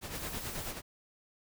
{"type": "noise with tremolo", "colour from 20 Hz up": "pink", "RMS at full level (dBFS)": -38, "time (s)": [0.01, 0.82], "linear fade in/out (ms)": 50, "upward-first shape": "sine", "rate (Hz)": 9.2, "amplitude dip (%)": 60}
{"type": "noise", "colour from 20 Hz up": "blue", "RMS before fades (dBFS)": -45, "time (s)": [0.15, 0.71], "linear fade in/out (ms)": 2}
{"effects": []}